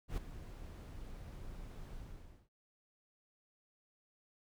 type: noise with ADSR envelope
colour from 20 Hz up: brown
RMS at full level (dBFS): -35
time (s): 0.08-2.49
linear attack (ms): 97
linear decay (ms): 4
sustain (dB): -13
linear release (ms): 510
effects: none